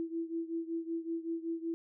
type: beating tone pair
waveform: sine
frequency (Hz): 329.6 / 334.9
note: E4 / E4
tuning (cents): 0 / +27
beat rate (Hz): 5.3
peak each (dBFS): -36 / -39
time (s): 0-1.74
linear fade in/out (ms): 0
effects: none